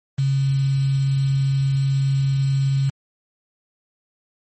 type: tone with quantisation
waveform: sine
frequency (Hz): 136.2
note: C#3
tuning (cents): -30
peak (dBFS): -16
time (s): 0.18-2.9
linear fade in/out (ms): 10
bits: 6
effects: MP3 32 kbps